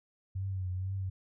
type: tone with vibrato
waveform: sine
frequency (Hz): 94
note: F#2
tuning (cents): +28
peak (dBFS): -32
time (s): 0.35-1.1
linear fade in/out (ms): 10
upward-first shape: triangle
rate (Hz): 2.1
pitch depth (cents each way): 65
effects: none